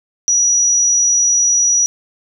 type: tone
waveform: sine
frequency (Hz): 5830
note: F#8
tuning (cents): -26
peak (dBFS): -10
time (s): 0.28-1.86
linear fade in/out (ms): 0
effects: none